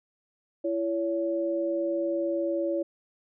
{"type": "tone pair together", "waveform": "sine", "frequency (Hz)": [335.8, 564.7], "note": ["E4", "C#5"], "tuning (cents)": [32, 32], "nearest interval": "major sixth", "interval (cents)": 900, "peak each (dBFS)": -28, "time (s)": [0.64, 2.83], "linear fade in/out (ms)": 10, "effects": []}